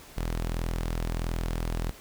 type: tone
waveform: sawtooth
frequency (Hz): 41.48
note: E1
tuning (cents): +12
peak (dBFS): -24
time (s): 0.17-1.91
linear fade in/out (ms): 0
effects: pink hiss -49 dBFS RMS until 2 s